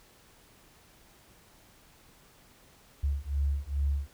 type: beating tone pair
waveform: sine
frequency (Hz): 69.3 / 71.7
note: C#2 / D2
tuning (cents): 0 / -41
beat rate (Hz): 2.4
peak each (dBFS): -30 / -30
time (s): 3.03-4.08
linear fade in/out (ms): 10
effects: pink hiss -59 dBFS RMS until 4.13 s